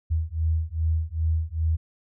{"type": "beating tone pair", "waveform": "sine", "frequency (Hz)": [79.2, 81.7], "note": ["D#2", "E2"], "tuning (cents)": [31, -15], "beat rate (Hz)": 2.5, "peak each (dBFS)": -25, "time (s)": [0.1, 1.77], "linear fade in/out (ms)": 20, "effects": []}